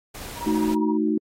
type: noise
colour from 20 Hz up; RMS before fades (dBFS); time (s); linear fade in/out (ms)
pink; -37; 0.14-0.75; 10
type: tone with tremolo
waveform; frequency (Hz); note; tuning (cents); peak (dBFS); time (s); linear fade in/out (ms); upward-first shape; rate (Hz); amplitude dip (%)
sine; 951; A#5; +34; -26; 0.35-0.98; 50; triangle; 15; 95
type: chord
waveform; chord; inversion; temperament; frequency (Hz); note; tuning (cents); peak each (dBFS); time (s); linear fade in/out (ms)
sine; D# diminished; second; equal; 220 / 311.1 / 370; A3 / D#4 / F#4; 0 / 0 / 0; -24 / -22 / -27; 0.46-1.18; 5
effects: AAC 48 kbps